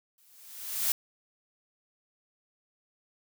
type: noise with exponential growth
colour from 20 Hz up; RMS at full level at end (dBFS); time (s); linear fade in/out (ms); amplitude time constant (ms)
blue; -25; 0.18-0.92; 1; 160
effects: none